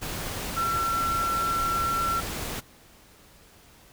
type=tone in noise; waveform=sine; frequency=1352 Hz; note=E6; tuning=43 cents sharp; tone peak=-24 dBFS; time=0.56-2.21 s; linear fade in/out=20 ms; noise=pink; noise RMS=-33 dBFS; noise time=0.01-2.61 s; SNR=+6 dB; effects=pink hiss -54 dBFS RMS until 3.92 s